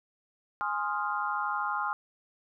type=chord; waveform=sine; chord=F minor seventh; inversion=first; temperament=equal; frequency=830.6 / 1046.5 / 1244.5 / 1396.9 Hz; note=Ab5 / C6 / Eb6 / F6; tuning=0 / 0 / 0 / 0 cents; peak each=-34 dBFS; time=0.61-1.93 s; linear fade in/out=0 ms; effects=none